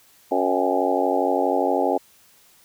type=harmonic tone with a mistuned harmonic; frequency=92.5 Hz; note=F#2; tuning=in tune; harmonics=3 / 4 / 5 / 6 / 7 / 8 / 9; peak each=-26 / -26 / -26 / -26 / -26 / -26 / -26 dBFS; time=0.31-1.98 s; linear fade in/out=10 ms; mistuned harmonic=8; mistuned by=+64 cents; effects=white hiss -55 dBFS RMS until 2.64 s